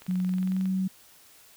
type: click train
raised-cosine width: 0.3 ms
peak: -30 dBFS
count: 15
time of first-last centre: 0.02-0.656 s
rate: 22 Hz
type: tone with pitch glide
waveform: sine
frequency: 183.3 to 188.45 Hz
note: F#3 to F#3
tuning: -16 to +32 cents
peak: -24 dBFS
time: 0.08-0.88 s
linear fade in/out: 10 ms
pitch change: +48 cents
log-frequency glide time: 0.27-0.59 s
effects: white hiss -55 dBFS RMS until 1.56 s